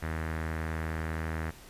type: tone with low-pass filter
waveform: sawtooth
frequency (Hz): 79.8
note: D#2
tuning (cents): +44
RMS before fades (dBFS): -34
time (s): 0.02-1.51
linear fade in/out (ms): 10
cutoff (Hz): 1800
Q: 3.2
effects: pink hiss -52 dBFS RMS until 1.69 s + resampled to 32000 Hz